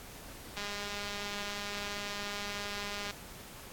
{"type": "click train", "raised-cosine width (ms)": 0.2, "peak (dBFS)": -21, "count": 519, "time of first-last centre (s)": [0.57, 3.109], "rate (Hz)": 204, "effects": ["pink hiss -49 dBFS RMS until 3.72 s", "AAC 64 kbps"]}